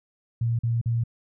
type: tone bursts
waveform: sine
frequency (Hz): 116.54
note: A#2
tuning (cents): 0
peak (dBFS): -21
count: 3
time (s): 0.41-1.038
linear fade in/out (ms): 5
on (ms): 180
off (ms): 44
effects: none